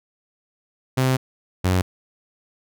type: tone pair in turn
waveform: sawtooth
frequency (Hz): 130.1 / 91.99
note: C3 / F#2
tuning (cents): -9 / -10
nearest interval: tritone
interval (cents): 601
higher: first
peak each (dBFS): -13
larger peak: neither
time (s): 0.97-1.17 / 1.64-1.82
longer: first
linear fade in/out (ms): 10
effects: none